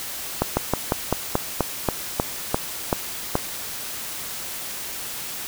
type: slowing click train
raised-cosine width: 1 ms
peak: -4 dBFS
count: 12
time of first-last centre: 0.42-3.354 s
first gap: 150 ms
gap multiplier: 1.11
effects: white hiss -32 dBFS RMS until 5.47 s